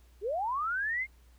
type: linear sweep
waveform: sine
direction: up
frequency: 365.1 to 2158 Hz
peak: -29 dBFS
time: 0.21-1.07 s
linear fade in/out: 50 ms
effects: added 60 Hz sine -56 dBFS peak until 1.38 s + pink hiss -67 dBFS RMS until 1.38 s